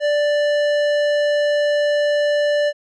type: tone with tanh clipping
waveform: sine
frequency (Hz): 587.3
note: D5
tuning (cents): 0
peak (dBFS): -17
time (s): 0-2.73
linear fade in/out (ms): 50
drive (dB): 15
effects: none